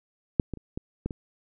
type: clicks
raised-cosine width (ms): 3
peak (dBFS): -6 / -19 / -30 / -19 / -16 / -22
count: 6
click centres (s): 0.398 / 0.537 / 0.573 / 0.775 / 1.06 / 1.108
effects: none